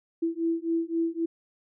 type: beating tone pair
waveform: sine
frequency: 329.6 / 333.4 Hz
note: E4 / E4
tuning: 0 / +20 cents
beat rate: 3.8 Hz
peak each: -28 dBFS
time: 0.22-1.26 s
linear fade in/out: 10 ms
effects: none